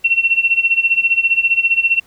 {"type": "tone with tremolo", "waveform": "sine", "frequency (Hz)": 2717, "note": "F7", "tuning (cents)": -48, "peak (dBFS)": -8, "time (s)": [0.04, 2], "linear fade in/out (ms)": 10, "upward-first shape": "sine", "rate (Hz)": 15, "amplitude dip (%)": 85, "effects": ["pink hiss -52 dBFS RMS until 2.06 s"]}